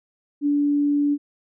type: tone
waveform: sine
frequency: 289.2 Hz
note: D4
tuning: 27 cents flat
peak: -17 dBFS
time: 0.41-1.18 s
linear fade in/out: 50 ms
effects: none